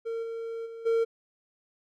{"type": "tone with level steps", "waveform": "triangle", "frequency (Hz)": 457, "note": "A#4", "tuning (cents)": -34, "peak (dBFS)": [-28, -31, -37, -20], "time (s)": [0.05, 1.05], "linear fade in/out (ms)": 20, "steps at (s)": [0.22, 0.65, 0.85], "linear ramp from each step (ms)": 20, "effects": []}